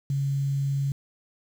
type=tone with quantisation; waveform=sine; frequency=138.59 Hz; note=C#3; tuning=in tune; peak=-23 dBFS; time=0.1-0.92 s; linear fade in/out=2 ms; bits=8; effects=none

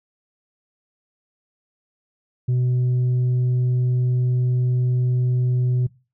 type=tone; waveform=sine; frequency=125 Hz; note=B2; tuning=21 cents sharp; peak=-14 dBFS; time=2.48-5.87 s; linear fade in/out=10 ms; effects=noise-tail reverb RT60 0.3 s tail -21 dB re dry + tanh soft clip ceiling -16 dBFS

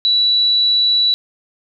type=tone; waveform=sine; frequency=3938 Hz; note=B7; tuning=6 cents flat; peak=-11 dBFS; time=0.05-1.14 s; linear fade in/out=0 ms; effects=none

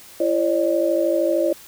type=tone cluster; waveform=sine; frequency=337.9 / 550 / 603 Hz; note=E4 / C#5 / D5; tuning=+43 / -14 / +46 cents; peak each=-21 dBFS; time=0.2-1.53 s; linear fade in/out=5 ms; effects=white hiss -44 dBFS RMS until 1.67 s

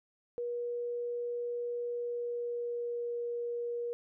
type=tone with pitch glide; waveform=sine; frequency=480 to 475.9 Hz; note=B4 to A#4; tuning=-49 to +36 cents; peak=-33 dBFS; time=0.38-3.93 s; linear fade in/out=0 ms; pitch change=-15 cents; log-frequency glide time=1.9-3.18 s; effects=none

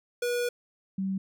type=tone pair in turn; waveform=square / sine; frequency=484.4 / 192.23 Hz; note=B4 / G3; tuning=-34 / -34 cents; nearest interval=octave + major third; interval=1600 cents; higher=first; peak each=-27 dBFS; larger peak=neither; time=0.22-0.49 / 0.98-1.18 s; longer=first; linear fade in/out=5 ms; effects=none

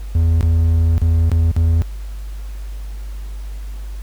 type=tone with dropouts; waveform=triangle; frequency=82.41 Hz; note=E2; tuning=in tune; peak=-9 dBFS; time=0.15-1.82 s; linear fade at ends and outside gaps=0 ms; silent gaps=0.409-0.428 / 0.98-1.017 / 1.297-1.317 / 1.515-1.565 s; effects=added 50 Hz sine -25 dBFS peak until 4.02 s + pink hiss -46 dBFS RMS until 4.02 s

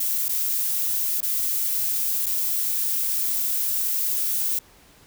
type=noise with dropouts; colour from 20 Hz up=violet; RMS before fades=-24 dBFS; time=0-4.59 s; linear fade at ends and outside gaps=5 ms; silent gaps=0.284-0.291 / 1.206-1.228 / 2.26-2.264 s; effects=pink hiss -53 dBFS RMS until 5.06 s

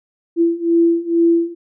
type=beating tone pair; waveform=sine; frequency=335.2 / 337.4 Hz; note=E4 / E4; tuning=+29 / +40 cents; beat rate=2.2 Hz; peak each=-16 / -14 dBFS; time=0.36-1.55 s; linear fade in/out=50 ms; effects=none

